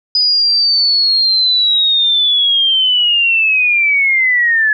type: linear sweep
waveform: sine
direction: down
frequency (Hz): 4978 to 1700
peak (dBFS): -9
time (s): 0.15-4.73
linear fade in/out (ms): 2
effects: none